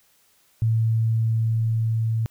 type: tone with level ramp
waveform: sine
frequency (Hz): 112.6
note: A2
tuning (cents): +40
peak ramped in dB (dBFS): -17 to -20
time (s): 0.62-2.26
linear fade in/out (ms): 0
effects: white hiss -61 dBFS RMS until 2.3 s